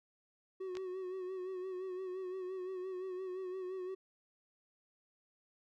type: tone with vibrato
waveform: triangle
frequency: 371.7 Hz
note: F#4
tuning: 8 cents sharp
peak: -37 dBFS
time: 0.6-3.95 s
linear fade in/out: 10 ms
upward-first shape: sine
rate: 5.8 Hz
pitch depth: 45 cents each way
type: clicks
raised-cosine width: 0.2 ms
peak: -33 / -29 dBFS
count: 2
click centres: 0.753 / 0.77 s
effects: none